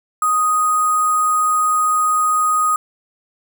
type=tone with sample-and-hold; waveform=sine; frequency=1244.5 Hz; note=D#6; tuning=in tune; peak=-13 dBFS; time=0.22-2.76 s; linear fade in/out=2 ms; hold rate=8820 Hz; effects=none